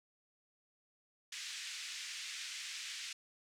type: band-pass noise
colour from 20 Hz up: pink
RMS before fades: -45 dBFS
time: 1.32-3.13 s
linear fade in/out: 5 ms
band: 2000 to 7500 Hz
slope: 24 dB/octave
effects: none

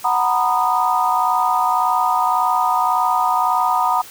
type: chord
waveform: sine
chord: B major seventh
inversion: second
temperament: just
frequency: 740.8 / 926 / 987.8 / 1234.7 Hz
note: F#5 / A#5 / B5 / D#6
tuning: +2 / -12 / 0 / -14 cents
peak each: -20 dBFS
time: 0.04-4.02 s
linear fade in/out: 10 ms
effects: white hiss -39 dBFS RMS until 4.1 s

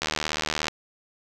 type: click train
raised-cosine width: 0.2 ms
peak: -8 dBFS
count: 52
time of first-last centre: 0.02-0.682 s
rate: 77 Hz
effects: none

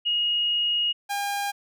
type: tone pair in turn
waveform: sine / sawtooth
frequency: 2875 / 806.8 Hz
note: F7 / G5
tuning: +50 / +50 cents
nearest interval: octave + minor seventh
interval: 2200 cents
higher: first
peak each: -21 / -22 dBFS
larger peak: first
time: 0.05-0.93 / 1.09-1.52 s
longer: first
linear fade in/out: 20 ms
effects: none

